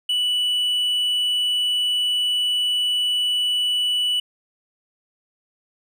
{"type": "tone", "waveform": "triangle", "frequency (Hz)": 2960, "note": "F#7", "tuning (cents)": 0, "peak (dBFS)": -17, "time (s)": [0.09, 4.2], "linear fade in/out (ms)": 5, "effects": []}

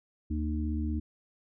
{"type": "harmonic tone", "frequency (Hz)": 76.4, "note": "D#2", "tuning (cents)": -31, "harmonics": [1, 3, 4], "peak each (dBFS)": [-30, -35, -36], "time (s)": [0.3, 1], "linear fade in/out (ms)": 10, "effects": []}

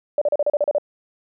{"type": "tone bursts", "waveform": "sine", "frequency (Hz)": 587, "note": "D5", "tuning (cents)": -1, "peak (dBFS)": -15, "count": 9, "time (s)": [0.18, 0.783], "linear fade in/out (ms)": 2, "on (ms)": 35, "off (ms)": 36, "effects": []}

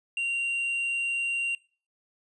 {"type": "tone with tanh clipping", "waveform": "sine", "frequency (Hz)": 2764, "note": "F7", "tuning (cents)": -19, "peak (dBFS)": -27, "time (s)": [0.17, 1.55], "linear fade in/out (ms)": 2, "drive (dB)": 3, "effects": ["noise-tail reverb RT60 0.4 s tail -23 dB re dry", "resampled to 24000 Hz"]}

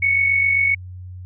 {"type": "tone with amplitude modulation", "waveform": "sine", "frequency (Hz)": 2217, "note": "C#7", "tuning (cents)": 0, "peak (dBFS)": -12, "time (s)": [0.02, 0.75], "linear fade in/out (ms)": 10, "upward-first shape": "sine", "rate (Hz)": 47.6, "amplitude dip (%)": 50, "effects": ["added 91 Hz sine -32 dBFS peak until 1.25 s"]}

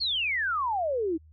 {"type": "exponential sweep", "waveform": "sine", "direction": "down", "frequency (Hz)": [4497, 306.2], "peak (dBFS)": -25, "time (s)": [0, 1.18], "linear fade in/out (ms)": 20, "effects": ["added 78 Hz sine -51 dBFS peak until 1.32 s"]}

